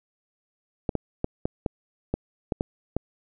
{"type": "clicks", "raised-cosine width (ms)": 2, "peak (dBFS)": -11, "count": 9, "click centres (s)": [0.892, 0.953, 1.244, 1.455, 1.662, 2.14, 2.522, 2.609, 2.966], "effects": []}